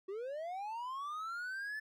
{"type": "linear sweep", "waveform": "triangle", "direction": "up", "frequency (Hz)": [370, 1757], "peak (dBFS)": -37, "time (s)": [0.08, 1.8], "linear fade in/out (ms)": 10, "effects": []}